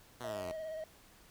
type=exponential sweep; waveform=5% pulse; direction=down; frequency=126 to 82.41 Hz; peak=-31 dBFS; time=0.2-0.52 s; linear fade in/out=10 ms
type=tone with vibrato; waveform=triangle; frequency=633 Hz; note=D#5; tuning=30 cents sharp; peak=-37 dBFS; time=0.24-0.84 s; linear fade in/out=2 ms; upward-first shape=sine; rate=17 Hz; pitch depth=30 cents each way
effects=pink hiss -61 dBFS RMS until 1.3 s